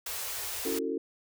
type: band-stop noise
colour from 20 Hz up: white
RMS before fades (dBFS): -36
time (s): 0.06-0.79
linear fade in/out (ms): 5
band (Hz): 110 to 380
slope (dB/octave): 48
type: chord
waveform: sine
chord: F# minor seventh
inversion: second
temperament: equal with one note detuned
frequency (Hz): 277.2 / 329.6 / 370 / 448.2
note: C#4 / E4 / F#4 / A4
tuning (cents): 0 / 0 / 0 / +32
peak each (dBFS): -35 / -36 / -36 / -33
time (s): 0.65-0.98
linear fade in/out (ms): 5
effects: none